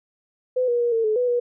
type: tone with pitch steps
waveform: sine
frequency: 506 / 480 / 476.7 / 453.9 / 430.6 / 494.1 / 483.9 Hz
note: B4 / B4 / A#4 / A#4 / A4 / B4 / B4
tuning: +42 / -49 / +39 / -46 / -37 / +1 / -35 cents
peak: -18 dBFS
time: 0.56-1.4 s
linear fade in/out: 10 ms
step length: 120 ms
effects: none